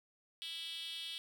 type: tone with high-pass filter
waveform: 5% pulse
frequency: 329.6 Hz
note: E4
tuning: in tune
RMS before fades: -44 dBFS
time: 0.42-1.18 s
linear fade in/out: 0 ms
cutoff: 3300 Hz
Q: 5.6
effects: none